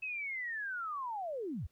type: linear sweep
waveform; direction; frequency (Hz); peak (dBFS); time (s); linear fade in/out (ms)
sine; down; 2600 to 53.1; -36; 0.02-1.67; 10
effects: pink hiss -75 dBFS RMS until 1.71 s